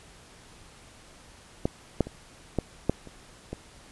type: clicks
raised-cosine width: 2 ms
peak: -11 / -8 / -24 / -11 / -8 / -29 / -20 dBFS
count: 7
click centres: 1.655 / 2.007 / 2.07 / 2.587 / 2.896 / 3.073 / 3.53 s
effects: pink hiss -52 dBFS RMS until 3.91 s + resampled to 24000 Hz